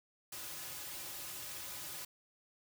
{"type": "noise with comb filter", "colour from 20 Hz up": "white", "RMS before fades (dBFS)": -45, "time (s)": [0.32, 2.05], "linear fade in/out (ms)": 5, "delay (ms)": 4.4, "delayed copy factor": -0.75, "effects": []}